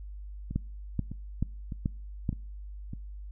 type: two click trains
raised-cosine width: 5 ms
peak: -24 / -15 dBFS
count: 5 / 5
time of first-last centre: 0.51-2.934 / 0.56-2.292 s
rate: 1.65 / 2.31 Hz
effects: noise-tail reverb RT60 0.5 s tail -26 dB re dry + added 50 Hz sine -39 dBFS peak until 3.31 s